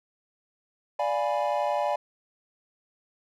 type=chord; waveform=triangle; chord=D diminished seventh; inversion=none; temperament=equal; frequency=587.3 / 698.5 / 830.6 / 987.8 Hz; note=D5 / F5 / Ab5 / Cb6; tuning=0 / 0 / 0 / 0 cents; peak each=-26 / -29 / -27 / -31 dBFS; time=0.99-1.96 s; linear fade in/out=5 ms; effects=none